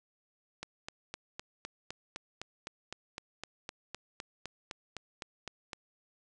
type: click train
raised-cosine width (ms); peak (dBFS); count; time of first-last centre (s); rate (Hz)
0.2; -22; 21; 0.63-5.732; 3.92
effects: resampled to 22050 Hz + 8-bit